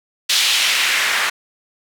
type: noise with band-pass filter sweep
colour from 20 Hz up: white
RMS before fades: -17 dBFS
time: 0.29-1.3 s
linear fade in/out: 10 ms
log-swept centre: 3700 to 1600 Hz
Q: 1.6
effects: none